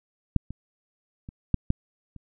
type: clicks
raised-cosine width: 5 ms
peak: -7 / -23 / -26 / -8 / -9 / -30 dBFS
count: 6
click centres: 0.363 / 0.506 / 1.289 / 1.543 / 1.704 / 2.163 s
effects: none